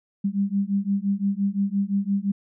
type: beating tone pair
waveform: sine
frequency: 196 / 201.8 Hz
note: G3 / G#3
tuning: 0 / -49 cents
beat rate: 5.8 Hz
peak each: -24 / -24 dBFS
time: 0.24-2.32 s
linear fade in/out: 10 ms
effects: none